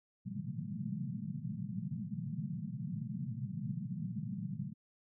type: band-pass noise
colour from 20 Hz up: white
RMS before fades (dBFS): -40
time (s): 0.25-4.74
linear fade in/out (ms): 20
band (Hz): 110 to 220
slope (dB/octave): 96
effects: none